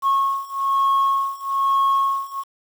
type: beating tone pair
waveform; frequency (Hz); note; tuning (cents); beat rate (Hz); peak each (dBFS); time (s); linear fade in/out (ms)
sine; 1093 / 1094.1; C#6 / C#6; -25 / -23; 1.1; -19 / -18; 0.02-2.44; 50
effects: tanh soft clip ceiling -13 dBFS + 7-bit